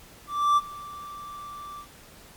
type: tone with ADSR envelope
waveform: triangle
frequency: 1170 Hz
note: D6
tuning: 7 cents flat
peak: -14 dBFS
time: 0.27-1.87 s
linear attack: 300 ms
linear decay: 34 ms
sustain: -21 dB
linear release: 83 ms
effects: pink hiss -50 dBFS RMS until 2.36 s + MP3 96 kbps